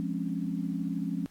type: chord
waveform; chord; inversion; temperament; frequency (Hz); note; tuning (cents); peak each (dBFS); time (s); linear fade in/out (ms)
sine; Db major seventh; first; equal with one note detuned; 174.61 / 207.7 / 261.6 / 280.1; F3 / Ab3 / C4 / Db4; 0 / 0 / 0 / +18; -33 / -35 / -36 / -36; 0-1.26; 0
effects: pink hiss -61 dBFS RMS until 1.3 s + AAC 64 kbps